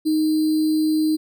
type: tone with sample-and-hold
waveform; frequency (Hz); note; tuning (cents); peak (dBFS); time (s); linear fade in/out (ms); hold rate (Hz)
sine; 311.1; D#4; 0; -16; 0.05-1.17; 20; 4410
effects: none